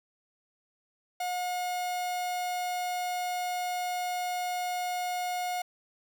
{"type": "tone", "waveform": "45% pulse", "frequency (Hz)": 720, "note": "F#5", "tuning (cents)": -47, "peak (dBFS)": -30, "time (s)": [1.2, 5.62], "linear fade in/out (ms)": 5, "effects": []}